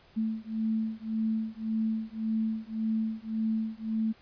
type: beating tone pair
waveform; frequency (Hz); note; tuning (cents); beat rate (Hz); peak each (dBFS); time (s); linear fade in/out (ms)
sine; 220 / 221.8; A3 / A3; 0 / +14; 1.8; -31; 0.16-4.13; 20
effects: pink hiss -59 dBFS RMS until 4.21 s + resampled to 11025 Hz